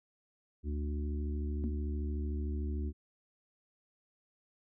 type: harmonic tone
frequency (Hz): 73.42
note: D2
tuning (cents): 0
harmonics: 1 / 3 / 4 / 5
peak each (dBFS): -33 / -43 / -45 / -47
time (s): 0.63-2.93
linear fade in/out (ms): 50
type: tone with exponential decay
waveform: sine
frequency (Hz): 233.9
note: A#3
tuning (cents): +6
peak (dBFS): -30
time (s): 1.64-1.78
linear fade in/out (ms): 0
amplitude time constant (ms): 30
effects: none